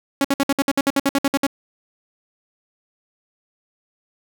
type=tone bursts; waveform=sawtooth; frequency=277.2 Hz; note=C#4; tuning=in tune; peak=-11 dBFS; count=14; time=0.21-1.467 s; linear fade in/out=2 ms; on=35 ms; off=59 ms; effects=none